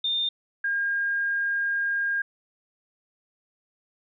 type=tone pair in turn; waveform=sine; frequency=3619 / 1615.5 Hz; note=A7 / G#6; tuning=+48 / -48 cents; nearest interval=octave + major second; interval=1396 cents; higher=first; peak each=-23 dBFS; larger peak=neither; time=0.04-0.29 / 0.64-2.22 s; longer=second; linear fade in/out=5 ms; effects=none